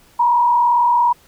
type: tone with frequency modulation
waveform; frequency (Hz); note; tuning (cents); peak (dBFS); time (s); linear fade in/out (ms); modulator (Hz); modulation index
sine; 960; B5; -49; -11; 0.19-1.13; 10; 37.7; 0.8
effects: pink hiss -51 dBFS RMS until 1.27 s